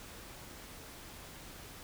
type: silence
effects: pink hiss -50 dBFS RMS until 1.83 s